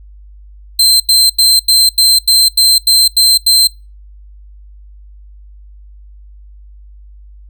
sawtooth tone bursts, 4118 Hz, C8, 28 cents flat, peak -3 dBFS, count 10, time 0.79-3.673 s, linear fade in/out 5 ms, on 210 ms, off 87 ms, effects noise-tail reverb RT60 0.3 s tail -26 dB re dry + added 50 Hz sine -34 dBFS peak until 7.49 s

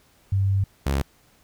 sine / sawtooth tone pair in turn, 97.6 / 69.01 Hz, G2 / C#2, -7 / -7 cents, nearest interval tritone, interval 600 cents, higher first, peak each -18 / -17 dBFS, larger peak second, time 0.32-0.64 / 0.86-1.02 s, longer first, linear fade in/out 5 ms, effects pink hiss -59 dBFS RMS until 1.43 s

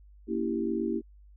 sine chord, A# diminished seventh, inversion none, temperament equal with one note detuned, 233.1 / 282.2 / 329.6 / 392 Hz, A#3 / C#4 / E4 / G4, 0 / +31 / 0 / 0 cents, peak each -32 / -36 / -31 / -33 dBFS, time 0.27-1.02 s, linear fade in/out 50 ms, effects added 50 Hz sine -51 dBFS peak until 1.36 s

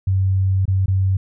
sine tone with dropouts, 95.4 Hz, G2, 47 cents flat, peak -14 dBFS, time 0.07-1.17 s, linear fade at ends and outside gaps 5 ms, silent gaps 0.655-0.679 / 0.86-0.88 s, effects none

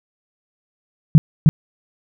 sine tone with echo, 153.9 Hz, D#3, 19 cents flat, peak -3 dBFS, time 1.15-1.18 s, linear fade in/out 0 ms, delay 310 ms, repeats 1, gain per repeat -2 dB, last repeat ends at 1.49 s, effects none

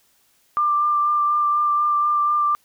sine tone with vibrato, 1187 Hz, D6, 18 cents sharp, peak -16 dBFS, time 0.57-2.55 s, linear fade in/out 0 ms, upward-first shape sine, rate 4.1 Hz, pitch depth 14 cents each way, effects white hiss -61 dBFS RMS until 2.64 s

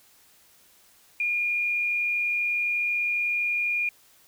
sine tone with frequency modulation, 2424 Hz, D#7, 46 cents flat, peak -23 dBFS, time 1.2-3.89 s, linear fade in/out 2 ms, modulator 94.4 Hz, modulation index 0.28, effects white hiss -58 dBFS RMS until 4.27 s

